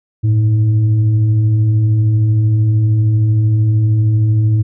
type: tone with frequency modulation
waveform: sine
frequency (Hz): 110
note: A2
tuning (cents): 0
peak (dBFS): -9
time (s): 0.23-4.63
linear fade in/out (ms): 20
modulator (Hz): 207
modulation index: 0.29
effects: none